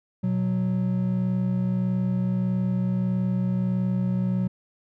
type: tone pair together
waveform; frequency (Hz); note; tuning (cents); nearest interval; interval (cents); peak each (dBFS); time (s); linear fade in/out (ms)
triangle; 123.4 / 185; B2 / F#3; -1 / 0; perfect fifth; 701; -25 / -21; 0.23-4.48; 10
effects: none